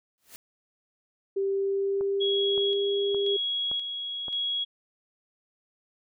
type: noise with exponential growth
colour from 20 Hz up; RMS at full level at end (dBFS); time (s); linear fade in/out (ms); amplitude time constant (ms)
white; -42; 0.18-0.36; 0; 39
type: tone with pitch glide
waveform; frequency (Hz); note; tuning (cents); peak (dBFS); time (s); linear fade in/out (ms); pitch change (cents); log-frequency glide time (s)
sine; 392 to 400.5; G4 to G4; 0 to +37; -24; 1.36-3.37; 10; +37; 1.48-2.9
type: click train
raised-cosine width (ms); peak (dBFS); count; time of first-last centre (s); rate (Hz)
1; -27; 5; 2.01-4.283; 1.76
type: tone with tremolo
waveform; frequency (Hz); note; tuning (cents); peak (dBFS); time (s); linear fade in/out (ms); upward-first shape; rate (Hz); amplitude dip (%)
sine; 3322; G#7; 0; -26; 2.2-4.65; 20; square; 0.94; 45
effects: none